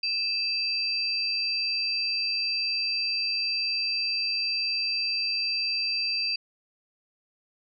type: tone pair together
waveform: sine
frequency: 2623 / 4699 Hz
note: E7 / D8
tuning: -9 / 0 cents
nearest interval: minor seventh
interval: 1009 cents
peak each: -31 / -26 dBFS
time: 0.03-6.36 s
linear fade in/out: 5 ms
effects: none